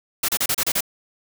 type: noise bursts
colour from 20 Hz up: white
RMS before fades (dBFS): -21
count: 7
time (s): 0.23-0.807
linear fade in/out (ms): 5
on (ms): 55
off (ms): 32
effects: none